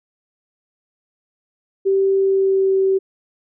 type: tone with pitch glide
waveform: sine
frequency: 388.5 to 384.3 Hz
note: G4 to G4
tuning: -16 to -34 cents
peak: -13 dBFS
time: 1.85-2.99 s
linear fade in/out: 20 ms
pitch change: -18 cents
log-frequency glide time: 2.16-2.76 s
effects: none